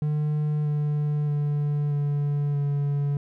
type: tone with pitch steps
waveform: triangle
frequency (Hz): 150.1 / 148.29 / 146.5 / 144.74 / 142.99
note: D3 / D3 / D3 / D3 / D3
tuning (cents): +38 / +17 / -4 / -25 / -46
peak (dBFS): -20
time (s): 0.02-3.17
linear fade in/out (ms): 2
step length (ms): 630
effects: none